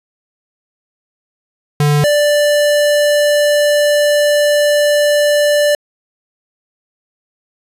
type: tone pair in turn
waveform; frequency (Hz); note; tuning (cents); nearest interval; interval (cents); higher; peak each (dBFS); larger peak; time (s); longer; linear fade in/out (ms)
square; 147 / 588; D3 / D5; +2 / +2; 2 octaves; 2400; second; -10; neither; 1.8-2.04 / 2.04-5.75; second; 2
effects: resampled to 32000 Hz